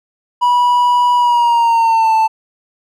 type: tone with pitch glide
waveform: triangle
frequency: 976 to 884.7 Hz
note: B5 to A5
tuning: -21 to +9 cents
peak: -7 dBFS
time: 0.41-2.28 s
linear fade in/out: 20 ms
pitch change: -170 cents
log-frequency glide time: 1.16-2.15 s
effects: none